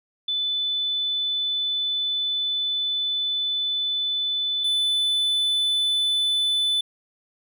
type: tone pair in turn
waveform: sine / triangle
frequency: 3500 / 3500 Hz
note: A7 / A7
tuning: -10 / -10 cents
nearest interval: unison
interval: 0 cents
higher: neither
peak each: -22 / -18 dBFS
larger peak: second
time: 0.28-4.64 / 4.64-6.81 s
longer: first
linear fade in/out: 5 ms
effects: none